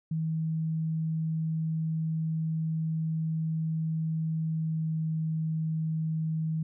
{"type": "tone with pitch glide", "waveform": "sine", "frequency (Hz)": [160, 159.08], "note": ["D#3", "D#3"], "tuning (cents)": [49, 39], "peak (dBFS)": -27, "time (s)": [0.11, 6.63], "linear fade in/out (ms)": 5, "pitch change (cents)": -10, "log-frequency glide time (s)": [4.47, 4.94], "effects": []}